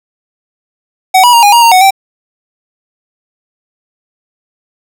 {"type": "tone with pitch steps", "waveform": "square", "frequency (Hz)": [752, 972, 937, 819, 944, 925, 741, 777], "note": ["F#5", "B5", "A#5", "G#5", "A#5", "A#5", "F#5", "G5"], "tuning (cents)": [28, -28, 9, -24, 22, -14, 2, -16], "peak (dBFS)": -3, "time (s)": [1.14, 1.908], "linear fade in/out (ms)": 10, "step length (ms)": 96, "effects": []}